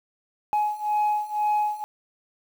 sine beating tone pair, 840 / 842 Hz, G#5 / G#5, +19 / +24 cents, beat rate 2 Hz, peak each -24 / -22 dBFS, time 0.53-1.84 s, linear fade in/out 0 ms, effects tanh soft clip ceiling -18 dBFS + 8-bit

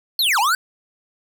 square linear two-way sweep, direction down then up, 4435 to 773 to 1572 Hz, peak -16 dBFS, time 0.19-0.55 s, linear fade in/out 2 ms, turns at 0.39 s, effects none

